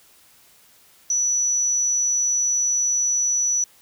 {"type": "tone", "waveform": "sine", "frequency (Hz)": 5920, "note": "F#8", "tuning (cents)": 0, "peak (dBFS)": -18, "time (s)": [1.1, 3.64], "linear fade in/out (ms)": 2, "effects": ["white hiss -54 dBFS RMS until 3.81 s"]}